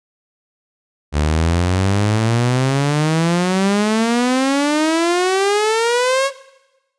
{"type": "exponential sweep", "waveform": "sawtooth", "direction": "up", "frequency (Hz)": [72.3, 557], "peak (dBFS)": -10, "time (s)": [1.12, 6.31], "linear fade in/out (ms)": 50, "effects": ["noise-tail reverb RT60 1.0 s tail -18 dB re dry", "resampled to 22050 Hz"]}